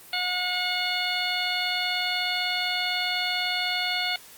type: harmonic tone with a mistuned harmonic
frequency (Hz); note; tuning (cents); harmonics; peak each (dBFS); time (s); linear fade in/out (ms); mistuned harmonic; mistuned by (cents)
724; F#5; -38; 1 / 2 / 3 / 4 / 5 / 6; -33 / -33 / -30 / -32 / -32 / -31; 0.13-4.16; 2; 5; -36
effects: white hiss -48 dBFS RMS until 4.37 s + Opus 32 kbps